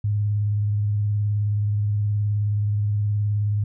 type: tone with vibrato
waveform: sine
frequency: 103.83 Hz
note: G#2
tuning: in tune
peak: -19 dBFS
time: 0.04-3.64 s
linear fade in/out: 5 ms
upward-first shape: sine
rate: 19 Hz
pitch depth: 32 cents each way
effects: none